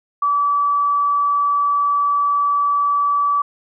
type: tone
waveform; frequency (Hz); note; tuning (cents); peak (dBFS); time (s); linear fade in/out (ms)
sine; 1151; D6; -35; -14; 0.22-3.42; 5
effects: none